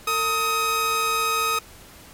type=tone pair together; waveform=sawtooth; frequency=453.2 / 1261 Hz; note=A#4 / D#6; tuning=-49 / +23 cents; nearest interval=octave + tritone; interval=1772 cents; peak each=-26 / -17 dBFS; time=0.07-1.59 s; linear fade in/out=5 ms; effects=pink hiss -46 dBFS RMS until 2.13 s + MP3 64 kbps